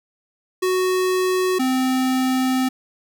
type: tone pair in turn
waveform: square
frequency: 370 / 258.9 Hz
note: F#4 / C4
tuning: 0 / -18 cents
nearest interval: tritone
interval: 618 cents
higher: first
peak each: -18 / -18 dBFS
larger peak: neither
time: 0.62-1.59 / 1.59-2.69 s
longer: second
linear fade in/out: 10 ms
effects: none